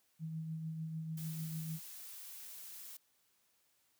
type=tone with tremolo; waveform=sine; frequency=160 Hz; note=D#3; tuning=49 cents sharp; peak=-37 dBFS; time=0.19-1.8 s; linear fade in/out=50 ms; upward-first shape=triangle; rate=6.7 Hz; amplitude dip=40%
type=noise; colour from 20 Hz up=blue; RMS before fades=-50 dBFS; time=1.17-2.97 s; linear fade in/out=5 ms
effects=white hiss -75 dBFS RMS until 3.99 s + high-pass 60 Hz 12 dB/octave